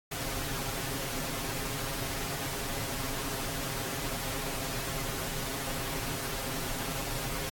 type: noise with comb filter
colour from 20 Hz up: pink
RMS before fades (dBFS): -35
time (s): 0.11-7.5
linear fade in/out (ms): 10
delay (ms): 7.4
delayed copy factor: +0.75
effects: AAC 64 kbps